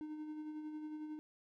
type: tone with tremolo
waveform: triangle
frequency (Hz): 306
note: D#4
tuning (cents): -29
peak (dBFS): -39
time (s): 0.01-1.19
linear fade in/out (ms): 0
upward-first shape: sine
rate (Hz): 11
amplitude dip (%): 40
effects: none